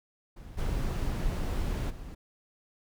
brown noise with level steps, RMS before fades -45 / -30 / -42 dBFS, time 0.36-2.15 s, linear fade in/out 10 ms, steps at 0.57 / 1.89 s, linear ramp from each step 20 ms, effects none

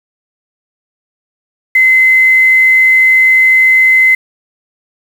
sine tone with quantisation, 2053 Hz, C7, 33 cents flat, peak -4 dBFS, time 1.75-4.15 s, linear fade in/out 5 ms, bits 5, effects none

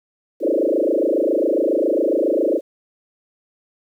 sine tone with frequency modulation, 440 Hz, A4, in tune, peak -15 dBFS, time 0.4-2.61 s, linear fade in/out 50 ms, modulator 27.3 Hz, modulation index 5.2, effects 9-bit

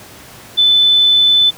sine tone, 3509 Hz, A7, 5 cents flat, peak -7 dBFS, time 0.57-1.51 s, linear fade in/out 20 ms, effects pink hiss -37 dBFS RMS until 1.57 s + high-pass 80 Hz 12 dB/octave

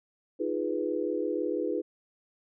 sine chord, F half-diminished seventh, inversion third, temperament equal, 311.1 / 349.2 / 415.3 / 493.9 Hz, Eb4 / F4 / Ab4 / Cb5, 0 / 0 / 0 / 0 cents, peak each -33 dBFS, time 0.39-1.82 s, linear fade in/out 20 ms, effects none

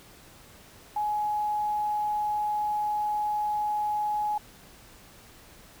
sine tone with quantisation, 840 Hz, G#5, 19 cents sharp, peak -25 dBFS, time 0.96-4.38 s, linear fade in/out 5 ms, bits 9, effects pink hiss -52 dBFS RMS until 5.8 s

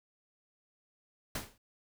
pink noise with exponential decay, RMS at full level -33 dBFS, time 1.35-1.58 s, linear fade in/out 5 ms, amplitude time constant 49 ms, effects none

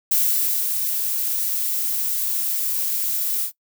violet noise with ADSR envelope, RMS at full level -18 dBFS, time 0.11-3.52 s, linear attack 6 ms, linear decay 540 ms, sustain -5 dB, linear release 88 ms, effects noise-tail reverb RT60 0.1 s tail -20 dB re dry

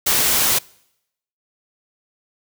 white noise, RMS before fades -17 dBFS, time 0.06-0.59 s, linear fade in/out 10 ms, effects noise-tail reverb RT60 0.8 s tail -25 dB re dry

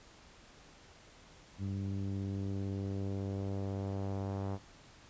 sawtooth tone with low-pass filter sweep, 98 Hz, G2, in tune, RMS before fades -37 dBFS, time 1.58-4.59 s, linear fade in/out 50 ms, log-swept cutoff 230 to 900 Hz, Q 1.3, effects pink hiss -58 dBFS RMS until 5.09 s + resampled to 16000 Hz

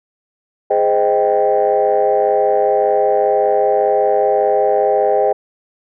sine chord, Ab major seventh, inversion none, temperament equal with one note detuned, 415.3 / 517.2 / 622.3 / 784 Hz, Ab4 / C5 / Eb5 / G5, 0 / -20 / 0 / 0 cents, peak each -16 dBFS, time 0.7-5.33 s, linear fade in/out 10 ms, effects tanh soft clip ceiling -4 dBFS

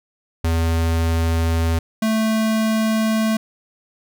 square tone pair in turn, 82.41 / 220 Hz, E2 / A3, 0 / 0 cents, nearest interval octave + perfect fourth, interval 1700 cents, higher second, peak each -17 dBFS, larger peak neither, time 0.44-1.79 / 2.02-3.37 s, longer neither, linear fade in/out 5 ms, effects none

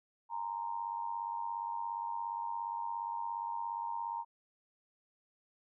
sine tone with amplitude modulation, 930 Hz, A#5, 4 cents flat, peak -32 dBFS, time 0.29-4.25 s, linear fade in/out 50 ms, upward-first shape sine, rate 97.2 Hz, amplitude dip 75%, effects none

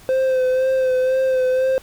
triangle tone with vibrato, 518 Hz, C5, 17 cents flat, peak -13 dBFS, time 0.09-1.78 s, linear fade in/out 0 ms, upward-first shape sine, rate 2 Hz, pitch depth 27 cents each way, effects pink hiss -46 dBFS RMS until 1.82 s

